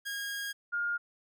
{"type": "tone pair in turn", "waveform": ["sawtooth", "sine"], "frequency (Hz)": [1632, 1416.2], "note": ["G#6", "F6"], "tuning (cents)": [-31, 24], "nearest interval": "major second", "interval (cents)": 245, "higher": "first", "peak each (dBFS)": [-31, -29], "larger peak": "second", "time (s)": [[0.05, 0.53], [0.72, 0.98]], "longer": "first", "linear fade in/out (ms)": 20, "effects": []}